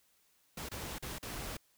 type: noise with dropouts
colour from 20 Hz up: pink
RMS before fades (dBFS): -42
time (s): 0.57-1.57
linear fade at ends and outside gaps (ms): 5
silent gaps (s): 0.689-0.714 / 0.985-1.024 / 1.185-1.227
effects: white hiss -71 dBFS RMS until 1.77 s